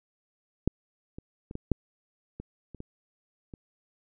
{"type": "clicks", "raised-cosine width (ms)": 3, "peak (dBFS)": [-10, -27, -27, -21, -10, -25, -30, -26, -29], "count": 9, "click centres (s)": [0.676, 1.185, 1.511, 1.554, 1.717, 2.4, 2.747, 2.804, 3.538], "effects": []}